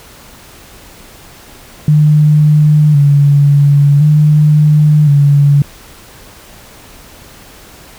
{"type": "tone with vibrato", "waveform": "sine", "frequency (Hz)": 146.83, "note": "D3", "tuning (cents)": 0, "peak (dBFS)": -4, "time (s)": [1.88, 5.62], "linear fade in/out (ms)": 2, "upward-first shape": "square", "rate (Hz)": 0.47, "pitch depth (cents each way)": 47, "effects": ["pink hiss -37 dBFS RMS until 7.98 s"]}